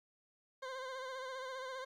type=tone with vibrato; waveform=20% pulse; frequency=521 Hz; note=C5; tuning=7 cents flat; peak=-37 dBFS; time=0.62-1.85 s; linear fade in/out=10 ms; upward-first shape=sine; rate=15 Hz; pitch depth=46 cents each way; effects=low-pass 5000 Hz 12 dB/octave + 12-bit